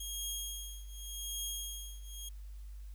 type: tone with tremolo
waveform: 15% pulse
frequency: 3261 Hz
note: G#7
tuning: 32 cents flat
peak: -29 dBFS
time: 0-2.29 s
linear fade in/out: 5 ms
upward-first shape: triangle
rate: 0.87 Hz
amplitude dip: 95%
effects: added 50 Hz sine -44 dBFS peak until 2.94 s + white hiss -68 dBFS RMS until 2.94 s